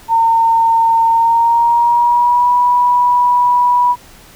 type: tone with pitch glide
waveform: sine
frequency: 912 to 977.5 Hz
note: A#5 to B5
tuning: -38 to -18 cents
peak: -8 dBFS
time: 0.08-3.96 s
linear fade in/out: 50 ms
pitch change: +120 cents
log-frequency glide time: 1.08-2.51 s
effects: pink hiss -41 dBFS RMS until 4.35 s